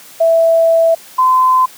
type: tone pair in turn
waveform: sine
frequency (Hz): 659.3 / 1025.9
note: E5 / C6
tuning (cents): 0 / -34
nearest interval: minor sixth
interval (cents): 766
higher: second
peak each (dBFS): -7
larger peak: neither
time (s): 0.2-0.95 / 1.18-1.66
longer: first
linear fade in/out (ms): 10
effects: white hiss -38 dBFS RMS until 1.77 s + high-pass 150 Hz 12 dB/octave